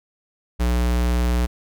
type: tone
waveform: square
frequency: 60.3 Hz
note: B1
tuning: 41 cents flat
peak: -18 dBFS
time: 0.59-1.47 s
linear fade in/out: 20 ms
effects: none